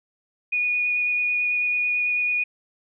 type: tone with vibrato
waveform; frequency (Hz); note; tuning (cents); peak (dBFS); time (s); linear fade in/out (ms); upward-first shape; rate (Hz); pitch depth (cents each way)
sine; 2459; D#7; -21; -20; 0.52-2.44; 10; sine; 9.1; 9
effects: none